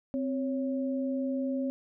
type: tone pair together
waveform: sine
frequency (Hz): 261.4 / 554.4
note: C4 / C#5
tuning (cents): -1 / 0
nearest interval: octave + minor second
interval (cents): 1301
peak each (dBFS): -29 / -35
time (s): 0.14-1.7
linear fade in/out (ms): 0
effects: none